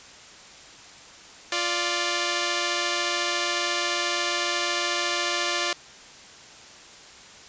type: tone pair together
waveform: 5% pulse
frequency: 349.2 / 586.7 Hz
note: F4 / D5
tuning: 0 / -2 cents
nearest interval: major sixth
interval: 898 cents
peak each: -15 dBFS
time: 1.52-5.73 s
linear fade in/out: 2 ms
effects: white hiss -46 dBFS RMS until 7.48 s + resampled to 16000 Hz